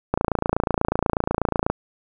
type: click train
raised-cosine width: 1 ms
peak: -5 dBFS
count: 45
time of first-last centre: 0.14-1.7 s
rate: 28.2 Hz
effects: none